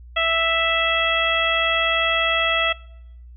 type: harmonic tone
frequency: 659.3 Hz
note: E5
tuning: in tune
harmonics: 1 / 2 / 3 / 4 / 5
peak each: -24 / -24 / -24 / -24 / -24 dBFS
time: 0.16-2.73 s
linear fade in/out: 10 ms
effects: noise-tail reverb RT60 0.8 s tail -23 dB re dry + added 60 Hz sine -39 dBFS peak until 3.36 s